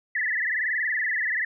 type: tone with frequency modulation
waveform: sine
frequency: 1864.7 Hz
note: A#6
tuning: in tune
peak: -23 dBFS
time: 0.15-1.45 s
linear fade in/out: 5 ms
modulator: 21.1 Hz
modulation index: 7.7
effects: none